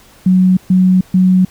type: tone bursts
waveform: sine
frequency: 185 Hz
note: F#3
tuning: in tune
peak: -6 dBFS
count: 3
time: 0.26-1.45 s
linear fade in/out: 5 ms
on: 310 ms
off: 130 ms
effects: pink hiss -44 dBFS RMS until 1.5 s